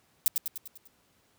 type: noise with echo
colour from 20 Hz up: violet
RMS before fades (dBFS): -22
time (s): 0.26-0.28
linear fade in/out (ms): 0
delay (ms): 99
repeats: 6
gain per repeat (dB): -5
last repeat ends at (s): 0.874
effects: pink hiss -67 dBFS RMS until 1.38 s + high-pass 80 Hz 12 dB/octave